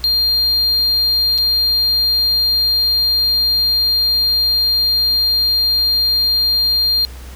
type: tone with dropouts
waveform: triangle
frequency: 4200 Hz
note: C8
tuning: 6 cents sharp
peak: -11 dBFS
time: 0.04-7.05 s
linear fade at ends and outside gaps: 0 ms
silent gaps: 1.379-1.384 s
effects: added 63 Hz sine -31 dBFS peak until 7.35 s + pink hiss -40 dBFS RMS until 7.35 s